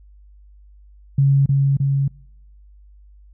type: tone with echo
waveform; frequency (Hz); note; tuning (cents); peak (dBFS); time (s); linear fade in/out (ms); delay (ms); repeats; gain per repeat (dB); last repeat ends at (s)
sine; 138.2; C#3; -5; -11; 1.18-1.46; 5; 310; 2; -2; 2.08
effects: noise-tail reverb RT60 0.8 s tail -25 dB re dry + added 50 Hz sine -44 dBFS peak until 3.33 s